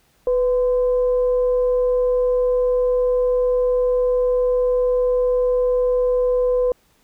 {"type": "tone with frequency modulation", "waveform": "sine", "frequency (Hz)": 497.5, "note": "B4", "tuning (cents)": 13, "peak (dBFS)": -15, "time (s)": [0.27, 6.72], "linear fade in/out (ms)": 2, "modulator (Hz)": 533, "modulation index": 0.22, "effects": ["pink hiss -60 dBFS RMS until 7.03 s"]}